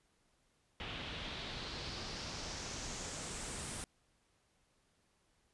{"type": "noise with low-pass filter sweep", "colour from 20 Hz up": "pink", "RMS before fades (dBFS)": -44, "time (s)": [0.8, 3.84], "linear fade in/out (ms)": 0, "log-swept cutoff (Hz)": [3000, 9600], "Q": 2.8, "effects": ["pink hiss -75 dBFS RMS until 5.53 s", "resampled to 24000 Hz"]}